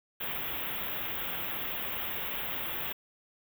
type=band-stop noise; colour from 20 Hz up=white; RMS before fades=-35 dBFS; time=0.2-2.93 s; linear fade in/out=10 ms; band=3600 to 13000 Hz; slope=96 dB/octave; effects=none